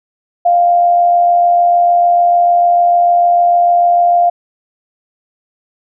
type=tone with amplitude modulation; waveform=sine; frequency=698.5 Hz; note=F5; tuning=in tune; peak=-5 dBFS; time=0.45-4.3 s; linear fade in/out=10 ms; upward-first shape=sine; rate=86.7 Hz; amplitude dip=35%; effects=none